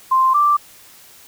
sine tone pair in turn, 1046.5 / 1174.7 Hz, C6 / D6, 0 / 0 cents, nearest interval major second, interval 200 cents, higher second, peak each -11 dBFS, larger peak neither, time 0.11-0.34 / 0.34-0.57 s, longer neither, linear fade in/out 10 ms, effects white hiss -45 dBFS RMS until 1.27 s

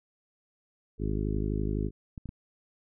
harmonic tone, 51.91 Hz, G#1, in tune, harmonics 1 / 2 / 3 / 4 / 5 / 6 / 7 / 8, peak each -31 / -34 / -36 / -37 / -38 / -39 / -39 / -40 dBFS, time 0.98-1.91 s, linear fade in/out 50 ms
clicks, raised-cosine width 5 ms, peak -27 dBFS, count 4, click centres 1.37 / 2.178 / 2.257 / 2.291 s
effects none

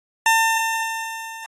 20% pulse tone with level ramp, 900 Hz, A5, 39 cents sharp, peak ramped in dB -8 to -29 dBFS, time 0.26-1.46 s, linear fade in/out 2 ms, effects AAC 32 kbps

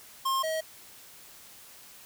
square tone pair in turn, 1066 / 637 Hz, C6 / D#5, +32 / +41 cents, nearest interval major sixth, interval 891 cents, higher first, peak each -26 / -29 dBFS, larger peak first, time 0.25-0.43 / 0.43-0.61 s, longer neither, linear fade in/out 10 ms, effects white hiss -51 dBFS RMS until 2.05 s

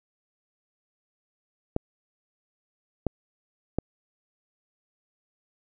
clicks, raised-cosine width 2 ms, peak -11 dBFS, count 3, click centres 1.764 / 3.067 / 3.786 s, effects none

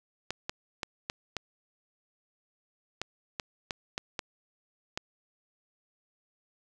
clicks, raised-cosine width 0.2 ms, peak -15 dBFS, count 11, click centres 0.306 / 0.495 / 0.832 / 1.099 / 1.367 / 3.016 / 3.398 / 3.708 / 3.979 / 4.192 / 4.975 s, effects none

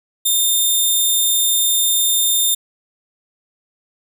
10% pulse tone, 3623 Hz, A7, 50 cents sharp, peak -6 dBFS, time 0.25-2.55 s, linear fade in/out 10 ms, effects none

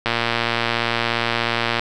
click train, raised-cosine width 0.3 ms, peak -3 dBFS, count 204, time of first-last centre 0.06-1.795 s, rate 117 Hz, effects none

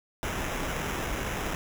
pink noise with sample-and-hold, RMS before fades -32 dBFS, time 0.23-1.55 s, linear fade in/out 0 ms, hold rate 4410 Hz, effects none

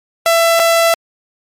sawtooth tone with dropouts, 668 Hz, E5, 23 cents sharp, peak -5 dBFS, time 0.26-0.94 s, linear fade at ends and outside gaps 1 ms, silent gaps 0.594-0.598 s, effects MP3 64 kbps

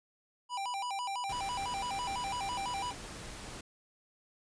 square tone with vibrato, 880 Hz, A5, in tune, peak -35 dBFS, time 0.49-2.94 s, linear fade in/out 50 ms, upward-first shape square, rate 6 Hz, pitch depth 190 cents each way
pink noise, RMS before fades -45 dBFS, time 1.29-3.61 s, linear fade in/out 5 ms
effects resampled to 22050 Hz

